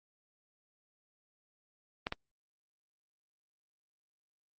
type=clicks; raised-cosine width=0.3 ms; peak=-17 dBFS; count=2; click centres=2.069 / 2.124 s; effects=Opus 32 kbps